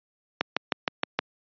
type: click train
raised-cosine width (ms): 0.3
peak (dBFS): -6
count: 6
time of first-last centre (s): 0.41-1.19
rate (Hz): 6.41
effects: high-pass 200 Hz 12 dB/octave + resampled to 11025 Hz

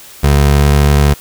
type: tone with pitch glide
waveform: 25% pulse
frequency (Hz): 71.3 to 72.13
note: C#2 to D2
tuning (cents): +49 to -31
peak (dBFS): -3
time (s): 0.23-1.14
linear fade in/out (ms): 10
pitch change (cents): +20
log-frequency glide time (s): 0.54-0.67
effects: white hiss -36 dBFS RMS until 1.2 s

